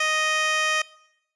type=tone with band-pass filter; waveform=15% pulse; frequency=622.3 Hz; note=D#5; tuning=in tune; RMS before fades=-23 dBFS; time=0-0.82 s; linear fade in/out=5 ms; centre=3100 Hz; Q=0.75; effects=noise-tail reverb RT60 0.8 s tail -21 dB re dry + resampled to 24000 Hz